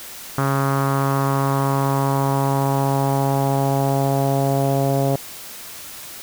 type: tone with low-pass filter sweep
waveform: sawtooth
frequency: 137.3 Hz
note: C#3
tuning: 16 cents flat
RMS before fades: -19 dBFS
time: 0.38-5.16 s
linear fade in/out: 2 ms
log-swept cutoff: 1300 to 640 Hz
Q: 3.3
effects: white hiss -36 dBFS RMS until 6.22 s